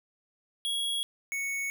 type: tone pair in turn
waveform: square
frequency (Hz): 3322 / 2217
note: G#7 / C#7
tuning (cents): 0 / 0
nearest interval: perfect fifth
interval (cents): 700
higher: first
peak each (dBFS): -29 / -31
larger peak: first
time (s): 0.65-1.03 / 1.32-1.7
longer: neither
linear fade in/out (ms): 0
effects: none